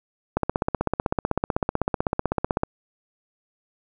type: click train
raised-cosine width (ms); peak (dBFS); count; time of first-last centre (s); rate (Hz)
1; -7; 37; 0.37-2.634; 15.9
effects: none

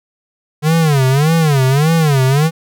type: tone with vibrato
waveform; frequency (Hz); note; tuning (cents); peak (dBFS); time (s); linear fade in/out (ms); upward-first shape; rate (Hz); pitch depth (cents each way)
square; 146.83; D3; 0; -10; 0.62-2.51; 50; sine; 1.7; 210
effects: none

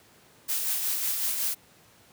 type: noise with tremolo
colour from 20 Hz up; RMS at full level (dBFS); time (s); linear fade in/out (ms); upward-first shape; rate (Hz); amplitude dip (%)
blue; -27; 0.48-1.55; 20; sine; 5.4; 35
effects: pink hiss -57 dBFS RMS until 2.12 s + high-pass 100 Hz 12 dB/octave

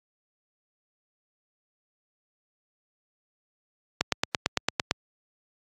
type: click train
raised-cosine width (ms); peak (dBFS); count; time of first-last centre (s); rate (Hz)
0.2; -4; 9; 4.01-4.911; 8.88
effects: high-pass 80 Hz 12 dB/octave + AAC 48 kbps

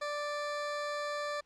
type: tone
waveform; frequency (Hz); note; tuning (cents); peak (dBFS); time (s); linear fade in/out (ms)
20% pulse; 587.3; D5; 0; -29; 0.01-1.41; 10
effects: pink hiss -72 dBFS RMS until 1.45 s + low-pass 6000 Hz 12 dB/octave

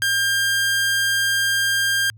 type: tone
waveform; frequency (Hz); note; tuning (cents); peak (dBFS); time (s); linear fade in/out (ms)
sawtooth; 1600; G6; +35; -14; 0.02-2.1; 0
effects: added 109 Hz sine -42 dBFS peak until 2.17 s

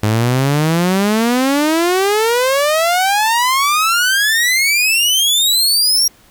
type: exponential sweep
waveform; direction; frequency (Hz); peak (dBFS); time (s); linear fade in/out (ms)
sawtooth; up; 103.83 to 5680; -8; 0.03-6.08; 5
effects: pink hiss -48 dBFS RMS until 6.3 s

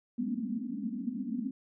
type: band-pass noise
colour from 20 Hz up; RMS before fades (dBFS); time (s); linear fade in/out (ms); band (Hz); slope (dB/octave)
white; -35; 0.18-1.51; 5; 200 to 270; 96
effects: none

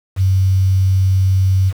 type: tone with quantisation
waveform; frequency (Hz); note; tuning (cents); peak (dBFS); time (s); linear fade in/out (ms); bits
sine; 94.9; F#2; +44; -10; 0.16-1.73; 50; 6
effects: none

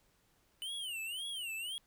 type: tone with vibrato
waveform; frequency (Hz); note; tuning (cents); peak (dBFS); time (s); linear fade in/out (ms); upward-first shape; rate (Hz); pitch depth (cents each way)
square; 2960; F#7; 0; -39; 0.62-1.78; 0; sine; 1.9; 210
effects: pink hiss -72 dBFS RMS until 1.86 s

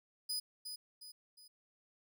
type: tone with echo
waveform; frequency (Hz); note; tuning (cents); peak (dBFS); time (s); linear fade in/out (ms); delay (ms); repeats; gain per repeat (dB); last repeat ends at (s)
sawtooth; 4978; D#8; 0; -33; 0.29-0.4; 10; 360; 3; -7; 1.48
effects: none

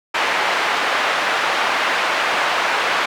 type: band-pass noise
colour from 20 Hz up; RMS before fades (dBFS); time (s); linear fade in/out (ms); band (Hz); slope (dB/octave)
pink; -19; 0.14-3.06; 10; 810 to 2500; 12
effects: none

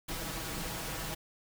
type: noise with comb filter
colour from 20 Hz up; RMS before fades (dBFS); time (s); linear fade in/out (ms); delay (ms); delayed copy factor
pink; -38; 0.08-1.15; 10; 6.2; +0.6
effects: none

